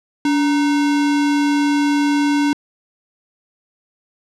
sine tone with sample-and-hold, 288.4 Hz, D4, 31 cents flat, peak -13 dBFS, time 0.25-2.53 s, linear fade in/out 2 ms, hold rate 1225 Hz, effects low-pass 6000 Hz 12 dB/octave

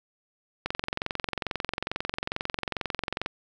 click train, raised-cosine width 0.3 ms, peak -12 dBFS, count 59, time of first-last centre 0.66-3.261 s, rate 22.3 Hz, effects none

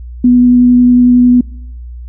sine tone with vibrato, 246.2 Hz, B3, 5 cents flat, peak -3 dBFS, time 0.24-1.41 s, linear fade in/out 5 ms, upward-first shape triangle, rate 11 Hz, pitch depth 10 cents each way, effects noise-tail reverb RT60 0.8 s tail -25 dB re dry + added 60 Hz sine -24 dBFS peak until 2.08 s

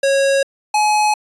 square tone pair in turn, 549 / 846.3 Hz, C#5 / G#5, -17 / +32 cents, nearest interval perfect fifth, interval 749 cents, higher second, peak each -13 dBFS, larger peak neither, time 0.03-0.43 / 0.74-1.14 s, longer neither, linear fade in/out 5 ms, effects resampled to 24000 Hz

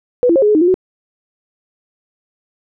sine tone with pitch steps, 492.8 / 337.8 / 537 / 418.1 / 423.3 / 311.2 / 350.7 / 371.5 Hz, B4 / E4 / C5 / G#4 / G#4 / D#4 / F4 / F#4, -4 / +42 / +45 / +12 / +33 / 0 / +7 / +7 cents, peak -8 dBFS, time 0.23-0.742 s, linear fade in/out 0 ms, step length 64 ms, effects none

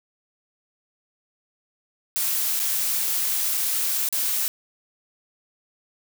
blue noise with dropouts, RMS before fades -24 dBFS, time 2.16-4.48 s, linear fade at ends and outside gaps 0 ms, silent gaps 2.593-2.599 / 3.572-3.576 / 4.088-4.126 s, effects none

